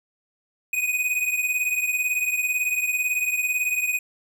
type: beating tone pair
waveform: square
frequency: 2488 / 2506 Hz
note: D#7 / D#7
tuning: -1 / +12 cents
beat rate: 18 Hz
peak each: -24 / -28 dBFS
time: 0.73-3.99 s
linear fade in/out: 5 ms
effects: none